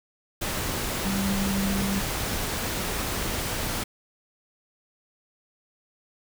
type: tone in noise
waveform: sine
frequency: 196 Hz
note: G3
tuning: in tune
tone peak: -25 dBFS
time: 1.05-2 s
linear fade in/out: 10 ms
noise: pink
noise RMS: -29 dBFS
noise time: 0.41-3.84 s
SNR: +1 dB
effects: none